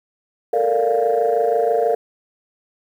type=chord; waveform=sine; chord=Bb major seventh; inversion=third; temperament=equal; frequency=440 / 466.2 / 587.3 / 698.5 Hz; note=A4 / Bb4 / D5 / F5; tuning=0 / 0 / 0 / 0 cents; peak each=-21 / -18 / -22 / -19 dBFS; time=0.53-1.95 s; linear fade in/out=5 ms; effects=tanh soft clip ceiling -8 dBFS + 8-bit